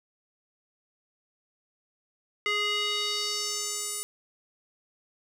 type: tone with band-pass filter sweep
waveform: square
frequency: 415.3 Hz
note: G#4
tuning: in tune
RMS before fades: -30 dBFS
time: 2.46-4.03 s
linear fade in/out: 0 ms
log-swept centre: 2300 to 9500 Hz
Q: 2.3
effects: none